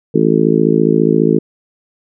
harmonic tone, 54.7 Hz, A1, 9 cents flat, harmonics 3 / 4 / 5 / 6 / 7 / 8, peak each -16 / -16 / -16 / -16 / -16 / -16 dBFS, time 0.14-1.39 s, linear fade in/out 10 ms, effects none

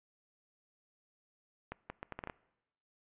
accelerating click train, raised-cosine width 0.5 ms, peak -25 dBFS, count 8, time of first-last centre 1.72-2.298 s, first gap 180 ms, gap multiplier 0.72, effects noise-tail reverb RT60 0.9 s tail -22 dB re dry + resampled to 8000 Hz

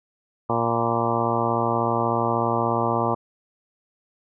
harmonic tone with a mistuned harmonic, 116.54 Hz, A#2, in tune, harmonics 1 / 2 / 3 / 4 / 5 / 6 / 7 / 8 / 9 / 10, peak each -29 / -29 / -29 / -29 / -29 / -29 / -29 / -29 / -29 / -29 dBFS, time 0.49-3.15 s, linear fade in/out 10 ms, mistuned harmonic 9, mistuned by -40 cents, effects none

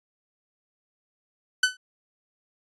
sawtooth tone with exponential decay, 1507 Hz, F#6, 31 cents sharp, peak -11 dBFS, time 1.63-1.77 s, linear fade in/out 5 ms, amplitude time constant 30 ms, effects resampled to 22050 Hz

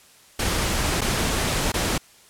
pink noise with dropouts, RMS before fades -23 dBFS, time 0.39-1.98 s, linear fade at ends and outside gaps 5 ms, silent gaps 1.009-1.015 / 1.72-1.739 s, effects white hiss -52 dBFS RMS until 2.29 s + low-pass 11000 Hz 12 dB/octave

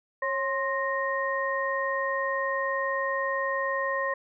sine tone cluster, 546 / 1055 / 1859 Hz, C#5 / C6 / A#6, -26 / +14 / -5 cents, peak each -30 dBFS, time 0.22-4.14 s, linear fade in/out 5 ms, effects none

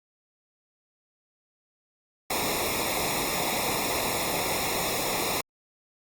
pink noise with comb filter, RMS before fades -28 dBFS, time 2.3-5.41 s, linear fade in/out 5 ms, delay 0.65 ms, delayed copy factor -0.9, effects Opus 48 kbps

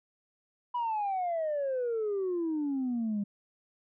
sine exponential sweep, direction down, 987.8 to 198.8 Hz, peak -27 dBFS, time 0.74-3.24 s, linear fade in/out 10 ms, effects tanh soft clip ceiling -26 dBFS

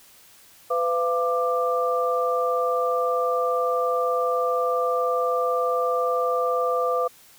sine tone cluster, 503 / 683 / 1185 Hz, B4 / F5 / D6, +32 / -39 / +15 cents, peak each -23 / -27 / -25 dBFS, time 0.7-7.08 s, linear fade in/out 10 ms, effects white hiss -52 dBFS RMS until 7.38 s

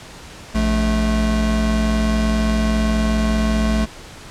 square tone pair together, 57.48 / 217.4 Hz, A#1 / A3, -24 / -21 cents, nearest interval octave + major seventh, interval 2303 cents, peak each -19 dBFS, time 0.54-3.86 s, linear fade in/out 20 ms, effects pink hiss -38 dBFS RMS until 4.3 s + low-pass 8000 Hz 12 dB/octave

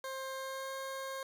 20% pulse tone with pitch glide, 530 to 535.2 Hz, C5 to C5, +22 to +39 cents, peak -34 dBFS, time 0.04-1.23 s, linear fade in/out 2 ms, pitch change +17 cents, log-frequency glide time 0.35-0.73 s, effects 12-bit

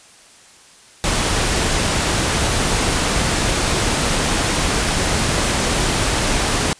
pink noise, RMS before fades -18 dBFS, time 1.04-6.73 s, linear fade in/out 0 ms, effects white hiss -46 dBFS RMS until 6.79 s + resampled to 22050 Hz

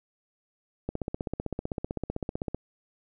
click train, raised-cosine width 2 ms, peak -17 dBFS, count 27, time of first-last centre 0.89-2.546 s, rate 15.7 Hz, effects none

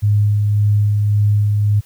sine tone with tremolo, 103.83 Hz, G#2, in tune, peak -10 dBFS, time 0.02-1.81 s, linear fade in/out 20 ms, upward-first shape sine, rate 1.8 Hz, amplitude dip 25%, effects white hiss -51 dBFS RMS until 1.85 s

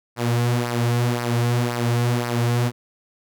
sawtooth tone with flanger, 120 Hz, B2, 49 cents flat, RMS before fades -21 dBFS, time 0.16-2.72 s, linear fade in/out 50 ms, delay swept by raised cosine 0.28 to 5.18 ms, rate 1.9 Hz, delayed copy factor -0.6, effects none

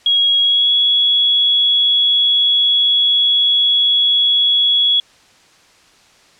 sine tone with pitch glide, 3303 to 3359 Hz, G#7 to G#7, -10 to +19 cents, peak -10 dBFS, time 0.06-5 s, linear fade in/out 2 ms, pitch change +29 cents, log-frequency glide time 0.41-0.72 s, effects white hiss -49 dBFS RMS until 6.39 s + low-pass 6000 Hz 12 dB/octave

